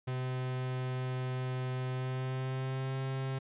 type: tone with pitch glide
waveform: 45% pulse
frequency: 128.2 to 133.1 Hz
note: C3 to C3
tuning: -35 to +30 cents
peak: -33 dBFS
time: 0.07-3.39 s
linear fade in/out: 10 ms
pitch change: +65 cents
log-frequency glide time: 1.87-3 s
effects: resampled to 8000 Hz